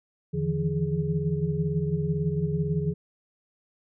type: tone cluster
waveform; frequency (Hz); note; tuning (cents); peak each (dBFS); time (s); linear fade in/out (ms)
sine; 84.4 / 150.7 / 162.5 / 168.7 / 415.9; E2 / D3 / E3 / E3 / G#4; +41 / +45 / -24 / +40 / +2; -36 / -27 / -34 / -29 / -32; 0.33-2.94; 20
effects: none